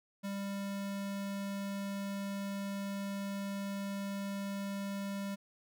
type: tone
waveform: square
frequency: 198.4 Hz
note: G3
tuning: 21 cents sharp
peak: -37 dBFS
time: 0.23-5.36 s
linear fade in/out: 20 ms
effects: none